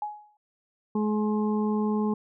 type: tone with exponential decay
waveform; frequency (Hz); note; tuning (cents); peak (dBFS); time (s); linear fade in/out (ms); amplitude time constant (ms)
sine; 839; G#5; +17; -26; 0.02-0.37; 2; 76
type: harmonic tone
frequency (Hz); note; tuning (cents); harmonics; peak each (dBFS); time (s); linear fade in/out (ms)
212.1; G#3; +37; 1 / 2 / 4 / 5; -24 / -30 / -36 / -38; 0.95-2.14; 5
effects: none